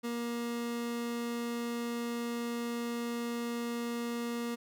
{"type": "tone", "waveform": "30% pulse", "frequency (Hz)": 236.3, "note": "A#3", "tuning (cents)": 24, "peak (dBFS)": -31, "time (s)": [0.03, 4.56], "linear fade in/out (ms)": 20, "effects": []}